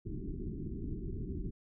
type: low-pass noise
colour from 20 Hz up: pink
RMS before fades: -39 dBFS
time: 0.05-1.51 s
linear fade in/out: 20 ms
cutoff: 400 Hz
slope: 96 dB/octave
effects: none